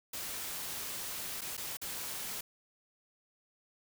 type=noise with dropouts; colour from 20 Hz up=white; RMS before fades=-40 dBFS; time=0.13-2.41 s; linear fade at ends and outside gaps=5 ms; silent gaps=1.41-1.416 / 1.569-1.576 / 1.771-1.815 s; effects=none